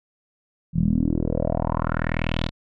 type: tone with low-pass filter sweep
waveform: 10% pulse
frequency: 40.37 Hz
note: E1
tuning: 35 cents flat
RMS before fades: -23 dBFS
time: 0.73-2.51 s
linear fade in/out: 50 ms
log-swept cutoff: 160 to 4100 Hz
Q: 4.1
effects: none

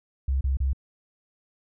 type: tone bursts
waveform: sine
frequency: 67 Hz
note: C2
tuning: 42 cents sharp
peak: -21 dBFS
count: 3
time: 0.28-0.732 s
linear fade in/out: 5 ms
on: 130 ms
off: 31 ms
effects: none

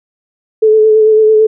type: tone with vibrato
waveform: sine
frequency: 433.9 Hz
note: A4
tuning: 24 cents flat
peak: -4 dBFS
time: 0.62-1.47 s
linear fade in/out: 10 ms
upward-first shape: sine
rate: 9 Hz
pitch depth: 23 cents each way
effects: none

